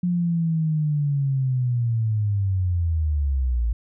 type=linear sweep; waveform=sine; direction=down; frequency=179 to 54.7 Hz; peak=-19 dBFS; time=0.03-3.73 s; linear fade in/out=5 ms; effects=none